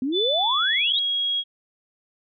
sine exponential sweep, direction up, 246.9 to 3951 Hz, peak -22 dBFS, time 0.02-0.99 s, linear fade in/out 2 ms
sine tone with pitch glide, 3496 to 3300 Hz, A7 to G#7, -12 to -12 cents, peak -21 dBFS, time 0.12-1.44 s, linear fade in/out 50 ms, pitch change -100 cents, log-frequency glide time 0.36-1 s
effects none

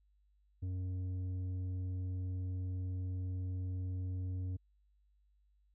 sine tone with tanh clipping, 92 Hz, F#2, 9 cents flat, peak -37 dBFS, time 0.62-4.57 s, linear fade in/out 10 ms, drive 7 dB, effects added 50 Hz sine -68 dBFS peak until 5.74 s

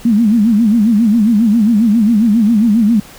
sine tone with vibrato, 220 Hz, A3, in tune, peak -7 dBFS, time 0.05-3 s, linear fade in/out 5 ms, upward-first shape sine, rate 7.4 Hz, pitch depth 150 cents each way, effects pink hiss -37 dBFS RMS until 3.18 s

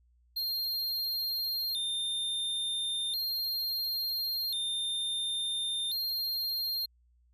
square tone with vibrato, 3900 Hz, B7, 23 cents flat, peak -31 dBFS, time 0.36-6.86 s, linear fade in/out 10 ms, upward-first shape square, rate 0.36 Hz, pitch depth 130 cents each way, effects added 60 Hz sine -63 dBFS peak until 7.33 s

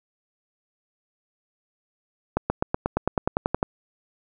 accelerating click train, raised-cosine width 1 ms, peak -7 dBFS, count 13, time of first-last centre 2.37-3.629 s, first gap 130 ms, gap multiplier 0.96, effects none

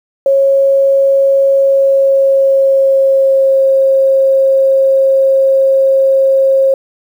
sine tone with pitch glide, 547 to 537.9 Hz, C#5 to C5, -23 to +48 cents, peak -6 dBFS, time 0.26-6.74 s, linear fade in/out 2 ms, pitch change -29 cents, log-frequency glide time 1.53-3.64 s, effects 7-bit

